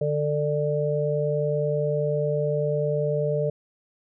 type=harmonic tone; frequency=148.3 Hz; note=D3; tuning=17 cents sharp; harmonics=1 / 3 / 4; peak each=-26 / -26 / -26 dBFS; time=0.01-3.5 s; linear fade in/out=5 ms; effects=none